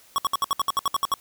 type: tone bursts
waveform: square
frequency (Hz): 1115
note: C#6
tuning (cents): +10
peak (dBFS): -20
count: 12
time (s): 0.16-1.139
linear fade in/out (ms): 0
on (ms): 22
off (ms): 65
effects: white hiss -54 dBFS RMS until 1.2 s